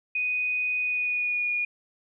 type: tone with pitch glide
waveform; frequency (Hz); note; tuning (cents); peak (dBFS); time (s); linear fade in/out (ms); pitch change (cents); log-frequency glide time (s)
sine; 2489 to 2441; D#7 to D#7; 0 to -34; -24; 0.15-1.65; 5; -34; 0.79-1.52
effects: none